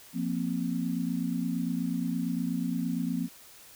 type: chord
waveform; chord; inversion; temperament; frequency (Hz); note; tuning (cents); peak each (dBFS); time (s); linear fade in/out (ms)
sine; F suspended fourth; none; equal; 174.61 / 233.1 / 261.6; F3 / Bb3 / C4; 0 / 0 / 0; -32; 0.13-3.29; 50
effects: white hiss -52 dBFS RMS until 3.75 s

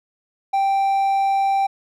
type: tone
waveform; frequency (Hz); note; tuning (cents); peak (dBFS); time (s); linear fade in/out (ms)
triangle; 784; G5; 0; -14; 0.53-1.67; 10
effects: none

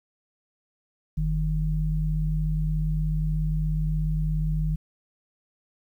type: tone pair together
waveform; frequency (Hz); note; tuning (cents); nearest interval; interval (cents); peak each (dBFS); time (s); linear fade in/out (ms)
sine; 46.25 / 155.56; F#1 / D#3; 0 / 0; octave + major sixth; 2100; -25; 1.17-4.76; 10
effects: 10-bit

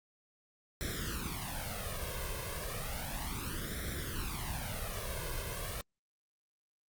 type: noise with flanger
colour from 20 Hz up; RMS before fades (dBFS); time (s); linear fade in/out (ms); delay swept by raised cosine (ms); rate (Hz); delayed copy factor
pink; -38; 0.81-5.81; 0; 0.53 to 1.93; 0.33; +0.9
effects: Opus 48 kbps

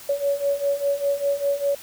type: beating tone pair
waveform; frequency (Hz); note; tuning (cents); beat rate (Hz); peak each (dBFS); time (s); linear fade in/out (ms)
sine; 561 / 566; C#5 / C#5; +21 / +36; 5; -25 / -22; 0.09-1.75; 5
effects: white hiss -42 dBFS RMS until 1.82 s

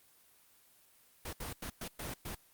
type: noise bursts at uneven times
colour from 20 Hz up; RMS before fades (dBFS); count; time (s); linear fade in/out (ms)
pink; -41; 6; 1.25-1.33 / 1.4-1.53 / 1.62-1.7 / 1.81-1.88 / 1.99-2.14 / 2.25-2.35; 5
effects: white hiss -65 dBFS RMS until 2.53 s + Opus 24 kbps

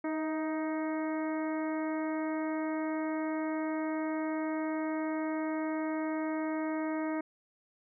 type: harmonic tone with a mistuned harmonic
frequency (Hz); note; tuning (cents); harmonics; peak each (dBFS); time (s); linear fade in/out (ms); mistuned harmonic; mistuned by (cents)
312.4; D#4; +7; 1 / 2 / 3 / 4 / 5 / 6 / 7; -32 / -38 / -42 / -45 / -48 / -48 / -48; 0.04-7.21; 5; 2; +26
effects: none

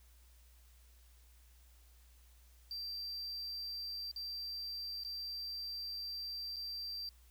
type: tone with dropouts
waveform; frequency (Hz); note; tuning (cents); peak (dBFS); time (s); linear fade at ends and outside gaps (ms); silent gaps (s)
triangle; 4699; D8; 0; -39; 2.71-7.09; 1; 4.114-4.161 / 5.036-5.048 / 6.561-6.566
effects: added 60 Hz sine -60 dBFS peak until 7.3 s + white hiss -69 dBFS RMS until 7.3 s

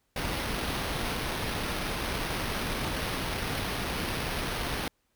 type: noise with sample-and-hold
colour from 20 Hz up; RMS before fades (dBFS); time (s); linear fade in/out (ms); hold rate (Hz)
pink; -32; 0.16-4.88; 2; 7350
effects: pink hiss -74 dBFS RMS until 5.15 s

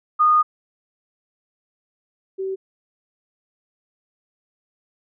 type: tone pair in turn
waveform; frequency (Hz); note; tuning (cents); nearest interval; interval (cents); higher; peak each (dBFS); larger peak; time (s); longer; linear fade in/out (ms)
sine; 1229 / 383.1; D#6 / G4; -22 / -40; octave + minor sixth; 2018; first; -12 / -23; first; 0.19-0.43 / 2.38-2.56; first; 20
effects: none

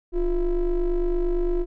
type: ring-modulated tone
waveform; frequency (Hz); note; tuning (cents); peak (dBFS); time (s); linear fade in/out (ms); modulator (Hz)
triangle; 163.6; E3; -13; -15; 0.12-1.66; 50; 188
effects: none

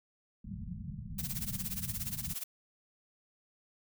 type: low-pass noise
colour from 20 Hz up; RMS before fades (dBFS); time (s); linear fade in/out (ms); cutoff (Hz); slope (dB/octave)
white; -42; 0.44-2.34; 5; 220; 96
type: noise with tremolo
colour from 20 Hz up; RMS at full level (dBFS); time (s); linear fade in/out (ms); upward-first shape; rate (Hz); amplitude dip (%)
blue; -36; 1.18-2.44; 10; sine; 17; 85
effects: none

